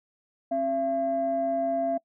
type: tone pair together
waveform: sine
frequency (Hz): 268.4 / 676.3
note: C4 / E5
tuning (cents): +44 / +44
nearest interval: octave + major third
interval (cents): 1600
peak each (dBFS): -30 / -24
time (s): 0.51-1.98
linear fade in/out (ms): 10
effects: noise-tail reverb RT60 0.1 s tail -23 dB re dry + tanh soft clip ceiling -18 dBFS